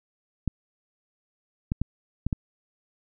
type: clicks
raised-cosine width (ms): 5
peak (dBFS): -13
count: 5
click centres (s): 0.477 / 1.719 / 1.816 / 2.266 / 2.328
effects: none